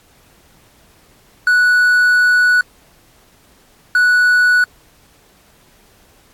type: tone bursts at uneven times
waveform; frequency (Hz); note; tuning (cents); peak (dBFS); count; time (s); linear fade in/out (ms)
triangle; 1475; F#6; -6; -7; 2; 1.47-2.61 / 3.95-4.64; 2
effects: pink hiss -51 dBFS RMS until 6.33 s + AAC 64 kbps